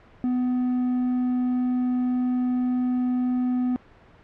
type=tone; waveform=triangle; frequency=250.1 Hz; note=B3; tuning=22 cents sharp; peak=-19 dBFS; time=0.24-3.76 s; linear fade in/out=0 ms; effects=pink hiss -52 dBFS RMS until 4.23 s + low-pass 2000 Hz 12 dB/octave